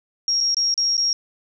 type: tone with dropouts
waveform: sine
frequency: 5588 Hz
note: F8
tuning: in tune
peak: -17 dBFS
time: 0.28-1.13 s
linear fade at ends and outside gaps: 1 ms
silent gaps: 0.405-0.409 / 0.545-0.568 / 0.741-0.777 / 0.969-0.978 s
effects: none